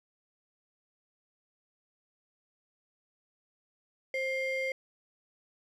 triangle ring-modulated tone, 1320 Hz, E6, 2 cents sharp, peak -25 dBFS, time 4.14-4.72 s, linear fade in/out 2 ms, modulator 793 Hz, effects none

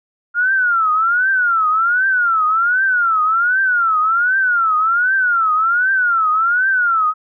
sine tone with vibrato, 1396.9 Hz, F6, in tune, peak -12 dBFS, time 0.34-7.14 s, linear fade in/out 50 ms, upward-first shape triangle, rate 1.3 Hz, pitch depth 220 cents each way, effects none

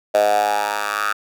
10% pulse tone with high-pass filter sweep, 103.83 Hz, G#2, in tune, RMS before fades -19 dBFS, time 0.14-1.13 s, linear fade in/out 10 ms, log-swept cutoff 610 to 1300 Hz, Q 7, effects none

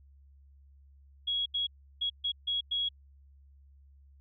sine tone bursts at uneven times, 3322 Hz, G#7, in tune, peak -28 dBFS, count 6, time 1.27-1.46 / 1.54-1.67 / 2.01-2.1 / 2.24-2.32 / 2.47-2.61 / 2.71-2.89 s, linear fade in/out 10 ms, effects added 69 Hz sine -55 dBFS peak until 4.2 s

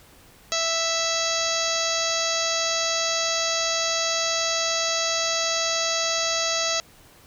harmonic tone, 659.3 Hz, E5, in tune, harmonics 1 / 2 / 3 / 4 / 5 / 6 / 7 / 8 / 9 / 10, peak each -29 / -31 / -33 / -33 / -33 / -30 / -31 / -32 / -34 / -29 dBFS, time 0.52-6.8 s, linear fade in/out 0 ms, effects pink hiss -52 dBFS RMS until 7.26 s

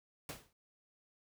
pink noise with exponential decay, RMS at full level -41 dBFS, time 0.29-0.53 s, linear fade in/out 2 ms, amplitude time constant 51 ms, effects none

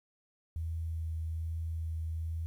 sine tone with vibrato, 81.2 Hz, E2, 26 cents flat, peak -33 dBFS, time 0.56-2.46 s, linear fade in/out 0 ms, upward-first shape triangle, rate 1.2 Hz, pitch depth 16 cents each way, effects 11-bit

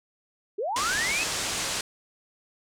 sine linear sweep, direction up, 365 to 2637 Hz, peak -26 dBFS, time 0.58-1.24 s, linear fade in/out 10 ms
white low-pass noise, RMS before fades -30 dBFS, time 0.76-1.81 s, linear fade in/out 2 ms, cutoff 8100 Hz, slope 24 dB/octave
effects none

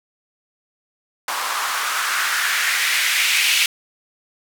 blue noise with band-pass filter sweep, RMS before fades -20 dBFS, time 1.28-3.66 s, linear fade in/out 2 ms, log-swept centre 1000 to 2600 Hz, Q 2.6, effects none

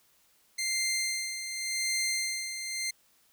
15% pulse tone with tremolo, 2093 Hz, C7, in tune, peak -21 dBFS, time 0.58-2.91 s, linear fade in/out 10 ms, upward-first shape sine, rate 0.88 Hz, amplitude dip 60%, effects white hiss -66 dBFS RMS until 3.32 s

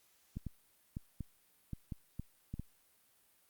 clicks, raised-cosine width 5 ms, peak -28 dBFS, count 9, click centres 0.37 / 0.467 / 0.969 / 1.207 / 1.733 / 1.922 / 2.196 / 2.54 / 2.596 s, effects white hiss -70 dBFS RMS until 3.49 s + Opus 48 kbps

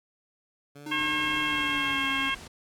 15% pulse tone with vibrato, 141 Hz, C#3, 30 cents sharp, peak -38 dBFS, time 0.75-1.97 s, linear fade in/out 10 ms, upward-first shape sine, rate 3.1 Hz, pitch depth 55 cents each way
square tone with pitch glide, 303.6 to 273.6 Hz, D#4 to C#4, -42 to -23 cents, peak -35 dBFS, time 0.86-2.3 s, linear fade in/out 5 ms, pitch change -181 cents, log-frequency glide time 1.38-2.09 s
harmonic tone, 539 Hz, C#5, 49 cents flat, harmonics 2 / 3 / 4 / 5 / 6, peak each -32 / -32 / -32 / -32 / -32 dBFS, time 0.91-2.35 s, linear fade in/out 10 ms
pink low-pass noise, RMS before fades -45 dBFS, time 0.98-2.48 s, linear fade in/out 10 ms, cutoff 10000 Hz, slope 24 dB/octave
effects none

